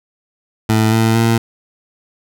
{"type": "tone with pitch steps", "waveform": "20% pulse", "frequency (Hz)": [110, 112.31, 114.67], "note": ["A2", "A2", "A#2"], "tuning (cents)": [0, 36, -28], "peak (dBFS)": -6, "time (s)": [0.69, 1.38], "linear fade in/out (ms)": 5, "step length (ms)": 230, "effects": []}